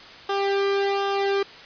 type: tone with flanger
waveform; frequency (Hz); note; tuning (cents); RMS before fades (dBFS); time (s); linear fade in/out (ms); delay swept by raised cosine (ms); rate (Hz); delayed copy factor
sawtooth; 396.6; G4; +20; -23; 0.29-1.43; 5; 0.45 to 1.13; 1.3; -0.85
effects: white hiss -43 dBFS RMS until 1.65 s + resampled to 11025 Hz